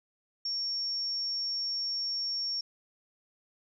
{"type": "tone", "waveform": "sine", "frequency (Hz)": 5500, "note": "F8", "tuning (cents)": -27, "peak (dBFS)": -30, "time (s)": [0.45, 2.61], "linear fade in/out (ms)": 5, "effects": ["12-bit"]}